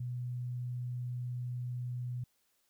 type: tone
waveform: sine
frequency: 123.47 Hz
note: B2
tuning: in tune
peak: -35 dBFS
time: 0-2.24 s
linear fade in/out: 5 ms
effects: white hiss -75 dBFS RMS until 2.69 s